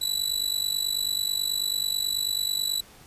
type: tone with amplitude modulation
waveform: sawtooth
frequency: 3951 Hz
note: B7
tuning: in tune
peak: -18 dBFS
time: 0.01-2.81 s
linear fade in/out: 10 ms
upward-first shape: sine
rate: 49.2 Hz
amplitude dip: 85%
effects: pink hiss -51 dBFS RMS until 3.06 s + resampled to 32000 Hz